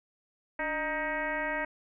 sine tone with frequency modulation, 1254 Hz, D#6, 13 cents sharp, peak -29 dBFS, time 0.59-1.65 s, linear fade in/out 5 ms, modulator 321 Hz, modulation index 2.8, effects none

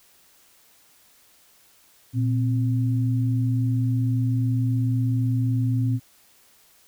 sine tone pair together, 117.92 / 261.6 Hz, A#2 / C4, +20 / 0 cents, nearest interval octave + major second, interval 1380 cents, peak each -20 / -27 dBFS, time 2.13-6 s, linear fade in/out 50 ms, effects white hiss -57 dBFS RMS until 6.87 s

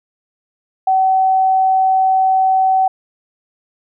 sine tone, 760 Hz, F#5, 46 cents sharp, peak -10 dBFS, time 0.87-2.88 s, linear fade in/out 5 ms, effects none

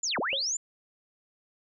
sine linear two-way sweep, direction down then up, 7380 to 164.81 to 7380 Hz, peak -27 dBFS, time 0.03-0.57 s, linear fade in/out 5 ms, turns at 0.19 s
sine tone with exponential decay, 546 Hz, C#5, 26 cents flat, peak -28 dBFS, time 0.33-0.46 s, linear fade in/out 0 ms, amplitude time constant 27 ms
effects none

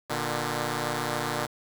5% pulse tone pair together, 119.1 / 149.82 Hz, A#2 / D3, +38 / +35 cents, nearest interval major third, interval 397 cents, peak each -19 dBFS, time 0.09-1.47 s, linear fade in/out 20 ms, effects 8-bit

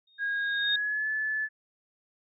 sine tone with exponential growth, 3706 Hz, A#7, 11 cents flat, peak -23 dBFS, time 0.07-0.76 s, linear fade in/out 5 ms, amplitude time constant 150 ms
sine tone with pitch glide, 1636 to 1733.3 Hz, G#6 to A6, -26 to -26 cents, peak -27 dBFS, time 0.18-1.49 s, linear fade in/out 50 ms, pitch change +100 cents, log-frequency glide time 0.59-1.08 s
effects none

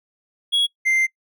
triangle tone pair in turn, 3331 / 2088 Hz, G#7 / C7, +4 / -4 cents, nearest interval minor sixth, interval 808 cents, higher first, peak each -14 dBFS, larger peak neither, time 0.52-0.67 / 0.85-1.07 s, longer second, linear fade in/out 20 ms, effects noise-tail reverb RT60 0.1 s tail -23 dB re dry

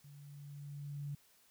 sine tone with level ramp, 143.6 Hz, D3, 39 cents flat, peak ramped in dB -53 to -38 dBFS, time 0.04-1.15 s, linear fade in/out 5 ms, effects white hiss -68 dBFS RMS until 1.5 s

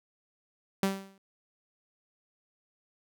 sawtooth tone with exponential decay, 194.3 Hz, G3, 15 cents flat, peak -19 dBFS, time 0.83-1.18 s, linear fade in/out 2 ms, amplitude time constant 75 ms, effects none

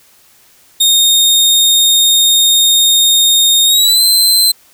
sawtooth tone with pitch glide, 3692 to 4097 Hz, A#7 to C8, -17 to -37 cents, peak -4 dBFS, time 0.8-4.52 s, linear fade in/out 10 ms, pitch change +180 cents, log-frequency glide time 3.65-4.02 s, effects white hiss -47 dBFS RMS until 4.73 s

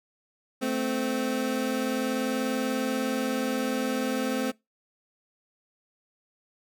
25% pulse tone pair together, 218.7 / 259.1 Hz, A3 / C4, -10 / -17 cents, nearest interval minor third, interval 293 cents, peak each -27 / -24 dBFS, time 0.61-4.52 s, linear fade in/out 20 ms, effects noise-tail reverb RT60 0.2 s tail -23 dB re dry

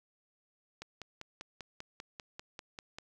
click train, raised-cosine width 0.2 ms, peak -26 dBFS, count 12, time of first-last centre 0.82-2.985 s, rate 5.08 Hz, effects 11-bit

